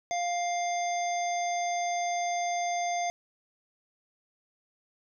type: harmonic tone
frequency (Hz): 700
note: F5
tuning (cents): +4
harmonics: 1 / 3 / 5 / 7 / 9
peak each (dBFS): -28 / -37 / -45 / -47 / -39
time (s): 0.11-3.1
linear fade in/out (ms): 0
effects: none